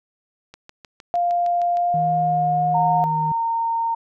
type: click train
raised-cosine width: 0.2 ms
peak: -23 dBFS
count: 9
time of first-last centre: 0.54-1.771 s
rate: 6.5 Hz
type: tone with pitch glide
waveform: sine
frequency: 699 to 717.8 Hz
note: F5 to F5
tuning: +1 to +47 cents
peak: -17 dBFS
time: 1.14-3.04 s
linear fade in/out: 0 ms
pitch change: +46 cents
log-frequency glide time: 1.72-2.62 s
type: tone with vibrato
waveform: triangle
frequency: 158 Hz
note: D#3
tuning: 27 cents sharp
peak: -23 dBFS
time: 1.94-3.32 s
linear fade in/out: 2 ms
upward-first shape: sine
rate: 1.3 Hz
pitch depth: 20 cents each way
type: tone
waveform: sine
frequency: 918 Hz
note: A#5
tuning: 27 cents flat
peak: -19 dBFS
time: 2.74-3.95 s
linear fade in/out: 10 ms
effects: none